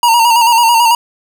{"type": "tone with vibrato", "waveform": "square", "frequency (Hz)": 932.3, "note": "A#5", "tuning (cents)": 0, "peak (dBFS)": -7, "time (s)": [0.03, 0.95], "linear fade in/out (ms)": 2, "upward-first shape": "square", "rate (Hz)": 9.1, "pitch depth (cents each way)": 44, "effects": []}